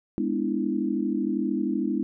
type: chord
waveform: sine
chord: E dominant seventh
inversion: first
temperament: just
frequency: 206 / 247.2 / 296.7 / 329.6 Hz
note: G#3 / B3 / D4 / E4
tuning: -14 / +2 / +18 / 0 cents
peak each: -29 dBFS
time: 0.18-2.03 s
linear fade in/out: 0 ms
effects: none